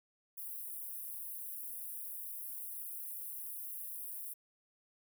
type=high-pass noise; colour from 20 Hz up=white; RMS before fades=-44 dBFS; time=0.37-4.34 s; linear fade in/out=10 ms; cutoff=10000 Hz; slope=48 dB/octave; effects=none